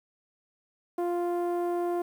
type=tone with low-pass filter; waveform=sawtooth; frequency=349.2 Hz; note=F4; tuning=in tune; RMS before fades=-29 dBFS; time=0.98-2.02 s; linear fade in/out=5 ms; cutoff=760 Hz; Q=1.1; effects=9-bit